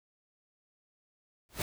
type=noise with exponential growth; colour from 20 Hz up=pink; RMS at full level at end=-29 dBFS; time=1.49-1.62 s; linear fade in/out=1 ms; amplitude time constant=27 ms; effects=none